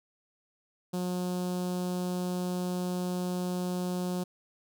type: tone with notch filter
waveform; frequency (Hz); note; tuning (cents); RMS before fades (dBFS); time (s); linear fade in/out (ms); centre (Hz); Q
sawtooth; 180; F#3; -47; -32; 0.93-4.24; 10; 2000; 0.62
effects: none